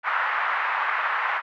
pink band-pass noise, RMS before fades -25 dBFS, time 0.03-1.42 s, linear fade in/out 50 ms, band 970 to 1900 Hz, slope 24 dB/octave, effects none

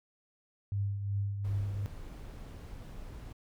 sine tone with tremolo, 100.2 Hz, G2, 38 cents sharp, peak -28 dBFS, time 0.72-1.86 s, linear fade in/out 0 ms, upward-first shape triangle, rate 2.7 Hz, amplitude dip 55%
brown noise, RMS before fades -45 dBFS, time 1.44-3.33 s, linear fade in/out 10 ms
effects none

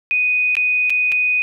sine tone with dropouts, 2489 Hz, D#7, in tune, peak -14 dBFS, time 0.11-1.42 s, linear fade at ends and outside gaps 0 ms, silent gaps 0.553-0.568 / 0.897-0.903 / 1.118-1.122 s, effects none

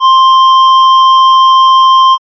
triangle tone with hard clipping, 1051 Hz, C6, 7 cents sharp, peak -4 dBFS, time 0-2.18 s, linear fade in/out 50 ms, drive 12 dB, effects resampled to 11025 Hz

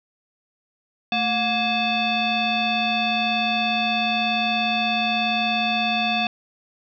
sine tone with frequency modulation, 1661.2 Hz, G#6, in tune, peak -19 dBFS, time 1.12-6.27 s, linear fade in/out 2 ms, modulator 941 Hz, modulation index 2.1, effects none

